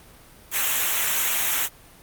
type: noise with comb filter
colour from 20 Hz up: white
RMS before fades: -22 dBFS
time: 0.51-1.69 s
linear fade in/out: 50 ms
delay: 0.21 ms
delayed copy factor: -0.75
effects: pink hiss -49 dBFS RMS until 2.02 s + Opus 32 kbps